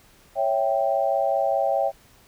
sine chord, C# diminished, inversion none, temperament equal, 554.4 / 659.3 / 784 Hz, C#5 / E5 / G5, 0 / 0 / 0 cents, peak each -24 dBFS, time 0.35-1.92 s, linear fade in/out 50 ms, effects pink hiss -55 dBFS RMS until 2.27 s

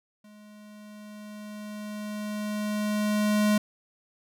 square tone with level ramp, 210 Hz, G#3, 19 cents sharp, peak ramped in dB -50 to -20 dBFS, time 0.24-3.58 s, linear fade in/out 5 ms, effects none

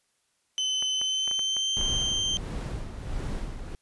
35% pulse tone with pitch glide, 3045 to 3138 Hz, F#7 to G7, +49 to +1 cents, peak -23 dBFS, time 0.58-2.37 s, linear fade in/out 0 ms, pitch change +52 cents, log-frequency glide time 0.93-1.8 s
clicks, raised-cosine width 0.5 ms, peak -25 dBFS, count 7, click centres 0.825 / 1.015 / 1.277 / 1.313 / 1.393 / 1.567 / 1.812 s
brown noise with tremolo, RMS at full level -31 dBFS, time 1.77-3.75 s, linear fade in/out 0 ms, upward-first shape sine, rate 1.5 Hz, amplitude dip 55%
effects white hiss -72 dBFS RMS until 3.81 s + resampled to 24000 Hz

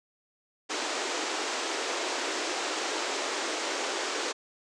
pink band-pass noise, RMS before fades -32 dBFS, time 0.69-4.33 s, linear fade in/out 20 ms, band 300 to 7800 Hz, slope 48 dB/octave, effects none

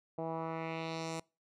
10% pulse tone with low-pass filter sweep, 162.7 Hz, E3, 22 cents flat, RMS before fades -39 dBFS, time 0.18-1.2 s, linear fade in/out 5 ms, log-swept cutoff 660 to 8500 Hz, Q 1.8, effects noise-tail reverb RT60 0.3 s tail -25 dB re dry

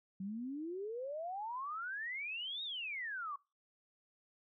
sine exponential two-way sweep, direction up then down, 185 to 3800 to 1099 Hz, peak -39 dBFS, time 0.2-3.36 s, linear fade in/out 5 ms, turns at 2.63 s, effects noise-tail reverb RT60 0.3 s tail -24 dB re dry

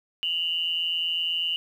sine tone pair together, 2823 / 2991 Hz, F7 / F#7, +18 / +18 cents, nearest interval minor second, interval 100 cents, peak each -27 / -27 dBFS, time 0.23-1.56 s, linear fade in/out 0 ms, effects 9-bit

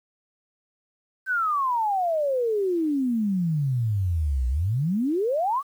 sine exponential two-way sweep, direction down then up, 1568 to 60 to 1193 Hz, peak -21 dBFS, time 1.26-5.63 s, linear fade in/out 50 ms, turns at 4.48 s, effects 9-bit

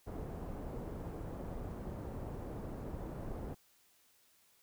pink low-pass noise, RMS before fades -43 dBFS, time 0.06-3.55 s, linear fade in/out 20 ms, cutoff 670 Hz, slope 12 dB/octave, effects white hiss -69 dBFS RMS until 4.62 s

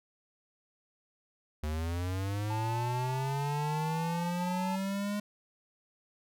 square linear sweep, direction up, 74.4 to 207.7 Hz, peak -32 dBFS, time 1.63-5.2 s, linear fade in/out 5 ms
triangle tone with tremolo, 880 Hz, A5, in tune, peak -32 dBFS, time 2.5-4.76 s, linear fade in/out 5 ms, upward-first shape triangle, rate 1 Hz, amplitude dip 30%
effects none

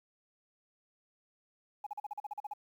sine tone bursts, 830.6 Hz, G#5, in tune, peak -35 dBFS, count 11, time 1.84-2.536 s, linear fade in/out 5 ms, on 26 ms, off 41 ms, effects tanh soft clip ceiling -32 dBFS + 11-bit

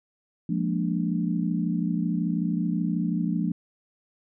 sine chord, Bb dominant seventh, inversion second, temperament equal, 174.61 / 207.7 / 233.1 / 293.7 Hz, F3 / Ab3 / Bb3 / D4, 0 / 0 / 0 / 0 cents, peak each -26 / -30 / -30 / -31 dBFS, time 0.49-3.52 s, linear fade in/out 5 ms, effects none

